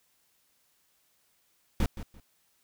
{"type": "noise with echo", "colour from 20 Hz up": "brown", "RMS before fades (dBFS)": -25, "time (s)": [1.8, 1.86], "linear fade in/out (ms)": 2, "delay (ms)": 170, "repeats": 2, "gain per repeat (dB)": -13, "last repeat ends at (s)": 2.2, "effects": ["white hiss -70 dBFS RMS until 2.63 s"]}